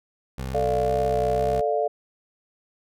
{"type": "tone with vibrato", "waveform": "20% pulse", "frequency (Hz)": 64.1, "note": "C2", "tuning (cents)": -35, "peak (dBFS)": -24, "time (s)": [0.38, 1.61], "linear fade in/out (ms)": 5, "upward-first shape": "square", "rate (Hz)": 2, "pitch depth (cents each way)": 33}
{"type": "chord", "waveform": "sine", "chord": "D minor", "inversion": "second", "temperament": "equal with one note detuned", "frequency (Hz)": [440, 591.4, 698.5], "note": ["A4", "D5", "F5"], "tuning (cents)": [0, 12, 0], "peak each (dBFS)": -25, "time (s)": [0.54, 1.88], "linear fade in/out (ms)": 10}
{"effects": []}